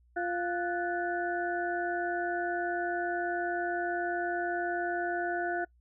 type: harmonic tone with a mistuned harmonic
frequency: 349.2 Hz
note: F4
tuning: in tune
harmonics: 1 / 2 / 4 / 5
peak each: -34 / -33 / -35 / -42 dBFS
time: 0.16-5.65 s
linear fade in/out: 10 ms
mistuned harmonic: 4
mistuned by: +100 cents
effects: noise-tail reverb RT60 0.1 s tail -23 dB re dry + added 60 Hz sine -61 dBFS peak until 5.8 s